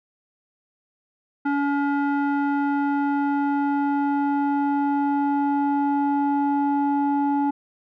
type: tone with low-pass filter sweep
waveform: square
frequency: 283.7 Hz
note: C#4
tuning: 40 cents sharp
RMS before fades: -22 dBFS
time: 1.45-7.51 s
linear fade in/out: 10 ms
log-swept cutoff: 1300 to 820 Hz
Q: 2.4
effects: none